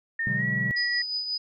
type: tone with pitch glide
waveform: sine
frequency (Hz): 1827 to 1930.1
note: A#6 to B6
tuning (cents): -35 to -40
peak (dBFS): -25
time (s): 0.19-1.02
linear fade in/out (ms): 5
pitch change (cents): +95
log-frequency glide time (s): 0.35-0.45
type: chord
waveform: triangle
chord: G# half-diminished seventh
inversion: first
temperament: equal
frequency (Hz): 123.47 / 146.83 / 185 / 207.7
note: B2 / D3 / F#3 / G#3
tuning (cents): 0 / 0 / 0 / 0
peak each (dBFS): -30 / -31 / -32 / -32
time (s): 0.27-0.71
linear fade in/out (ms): 0
type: tone with tremolo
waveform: sine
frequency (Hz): 4978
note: D#8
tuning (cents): 0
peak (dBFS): -25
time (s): 0.76-1.38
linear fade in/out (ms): 10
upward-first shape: triangle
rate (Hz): 5.6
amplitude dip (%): 55
effects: none